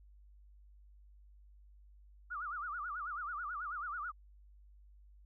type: tone with vibrato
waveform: sine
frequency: 1302 Hz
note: E6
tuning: 22 cents flat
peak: -38 dBFS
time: 2.3-4.12 s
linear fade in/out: 20 ms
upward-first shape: sine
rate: 9.2 Hz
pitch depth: 210 cents each way
effects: added 50 Hz sine -57 dBFS peak until 5.25 s